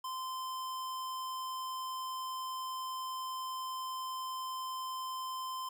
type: tone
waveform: square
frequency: 1035 Hz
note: C6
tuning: 19 cents flat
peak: -38 dBFS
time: 0.04-5.69 s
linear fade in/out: 5 ms
effects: none